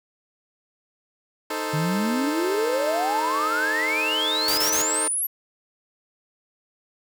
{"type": "chord", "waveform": "15% pulse", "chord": "A diminished", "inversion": "second", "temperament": "equal", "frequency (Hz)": [311.1, 440, 523.3], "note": ["Eb4", "A4", "C5"], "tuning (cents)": [0, 0, 0], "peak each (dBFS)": [-24, -23, -26], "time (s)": [1.5, 5.08], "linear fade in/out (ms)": 5}
{"type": "exponential sweep", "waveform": "sine", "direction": "up", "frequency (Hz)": [146.83, 11900], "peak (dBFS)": -22, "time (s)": [1.73, 5.27], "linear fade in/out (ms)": 10}
{"type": "noise bursts", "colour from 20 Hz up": "white", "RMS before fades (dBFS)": -26, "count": 3, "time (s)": [4.48, 4.82], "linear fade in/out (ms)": 2, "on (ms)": 96, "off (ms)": 26}
{"effects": []}